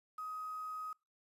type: tone with quantisation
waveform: sine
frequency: 1259 Hz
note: D#6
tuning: 20 cents sharp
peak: -40 dBFS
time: 0.18-0.93 s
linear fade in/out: 5 ms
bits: 10
effects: noise-tail reverb RT60 0.3 s tail -26 dB re dry + resampled to 32000 Hz